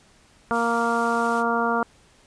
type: high-pass noise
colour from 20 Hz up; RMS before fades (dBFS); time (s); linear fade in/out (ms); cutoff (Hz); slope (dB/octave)
white; -41; 0.51-1.44; 50; 590; 96
type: harmonic tone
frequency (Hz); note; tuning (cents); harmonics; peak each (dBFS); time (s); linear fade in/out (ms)
233.1; A#3; 0; 1 / 2 / 3 / 4 / 5 / 6; -27 / -27 / -27 / -27 / -27 / -27; 0.51-1.83; 0
effects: pink hiss -56 dBFS RMS until 2.26 s + resampled to 22050 Hz